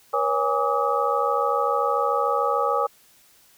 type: tone cluster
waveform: sine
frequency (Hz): 481.6 / 555 / 821 / 1158 / 1265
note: B4 / C#5 / G#5 / D6 / D#6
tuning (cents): -44 / +2 / -20 / -25 / +28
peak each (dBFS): -26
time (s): 0.13-2.87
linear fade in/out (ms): 10
effects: white hiss -56 dBFS RMS until 3.57 s